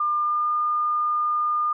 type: tone with pitch glide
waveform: sine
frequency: 1200 to 1212.5 Hz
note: D6 to D#6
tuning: +37 to -45 cents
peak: -20 dBFS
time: 0-1.73 s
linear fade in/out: 5 ms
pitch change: +18 cents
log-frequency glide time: 0.19-0.52 s
effects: none